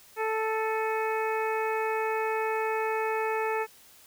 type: harmonic tone with a mistuned harmonic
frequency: 440 Hz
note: A4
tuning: in tune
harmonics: 1 / 2 / 3 / 4 / 5 / 6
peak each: -29 / -31 / -36 / -37 / -39 / -40 dBFS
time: 0.16-3.67 s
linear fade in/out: 50 ms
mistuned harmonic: 6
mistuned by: -58 cents
effects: white hiss -55 dBFS RMS until 4.06 s